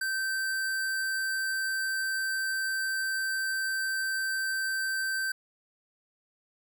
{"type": "tone", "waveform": "square", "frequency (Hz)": 1554, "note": "G6", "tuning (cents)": -16, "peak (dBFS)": -29, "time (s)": [0.01, 5.32], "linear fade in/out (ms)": 5, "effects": []}